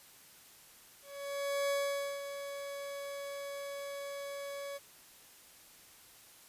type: tone with ADSR envelope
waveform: 40% pulse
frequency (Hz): 562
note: C#5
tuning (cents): +24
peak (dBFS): -29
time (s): 1.02-4.79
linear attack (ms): 680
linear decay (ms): 500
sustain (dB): -10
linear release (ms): 27
effects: white hiss -58 dBFS RMS until 6.48 s + resampled to 32000 Hz